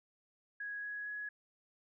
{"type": "tone with pitch steps", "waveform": "sine", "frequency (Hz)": [1661.2, 1670.8, 1680.5], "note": ["G#6", "G#6", "G#6"], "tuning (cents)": [0, 10, 20], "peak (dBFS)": -39, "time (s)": [0.6, 1.29], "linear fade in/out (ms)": 5, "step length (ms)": 230, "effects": []}